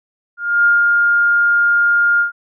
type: tone with ADSR envelope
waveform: sine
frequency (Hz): 1411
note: F6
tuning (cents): +17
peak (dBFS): -8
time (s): 0.37-2.32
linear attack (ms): 280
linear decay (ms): 170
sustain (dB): -2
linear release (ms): 120
effects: none